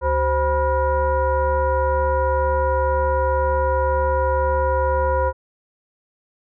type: tone with frequency modulation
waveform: sine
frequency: 523.3 Hz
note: C5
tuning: in tune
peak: -16 dBFS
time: 0.01-5.33 s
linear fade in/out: 50 ms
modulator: 451 Hz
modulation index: 1.3
effects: none